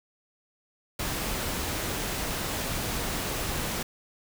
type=noise; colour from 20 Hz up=pink; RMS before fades=-31 dBFS; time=0.99-3.83 s; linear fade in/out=5 ms; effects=none